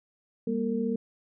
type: tone cluster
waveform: sine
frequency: 201.2 / 236.6 / 454.8 Hz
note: G3 / A#3 / A#4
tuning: +45 / +26 / -43 cents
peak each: -31 / -29 / -31 dBFS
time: 0.47-0.96 s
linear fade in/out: 5 ms
effects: none